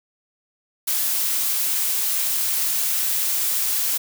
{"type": "noise", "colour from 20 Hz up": "blue", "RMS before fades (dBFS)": -22, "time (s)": [0.87, 3.98], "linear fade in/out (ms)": 10, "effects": []}